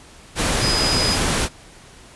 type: tone in noise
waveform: sine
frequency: 4978 Hz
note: D#8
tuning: in tune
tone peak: -20 dBFS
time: 0.6-1.18 s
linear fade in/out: 50 ms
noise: pink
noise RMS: -20 dBFS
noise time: 0.35-1.49 s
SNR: -3 dB
effects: pink hiss -45 dBFS RMS until 2.15 s + resampled to 24000 Hz